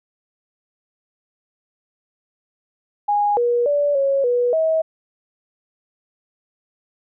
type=tone with pitch steps; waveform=sine; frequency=824 / 479.7 / 579 / 550 / 487.2 / 641 Hz; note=G#5 / A#4 / D5 / C#5 / B4 / E5; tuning=-14 / +50 / -25 / -14 / -24 / -49 cents; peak=-15 dBFS; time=3.08-4.82 s; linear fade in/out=10 ms; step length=290 ms; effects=none